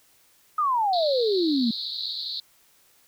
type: exponential sweep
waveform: sine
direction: down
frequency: 1275 to 220 Hz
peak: -20 dBFS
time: 0.58-1.71 s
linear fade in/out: 5 ms
type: band-pass noise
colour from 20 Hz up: pink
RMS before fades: -32 dBFS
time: 0.93-2.4 s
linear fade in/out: 2 ms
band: 3800 to 4400 Hz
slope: 96 dB/octave
effects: white hiss -60 dBFS RMS until 3.07 s